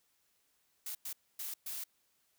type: noise bursts at uneven times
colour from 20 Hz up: blue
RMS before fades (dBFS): -41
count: 4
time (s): 0.86-0.95 / 1.05-1.13 / 1.39-1.54 / 1.66-1.84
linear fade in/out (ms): 5
effects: white hiss -75 dBFS RMS until 2.38 s